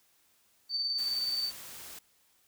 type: tone with tremolo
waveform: sine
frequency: 4564 Hz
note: C#8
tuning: 50 cents sharp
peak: -28 dBFS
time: 0.69-1.52 s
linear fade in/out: 50 ms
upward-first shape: square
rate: 19 Hz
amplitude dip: 30%
type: noise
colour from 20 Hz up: white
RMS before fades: -46 dBFS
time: 0.98-1.99 s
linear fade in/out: 5 ms
effects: white hiss -68 dBFS RMS until 2.47 s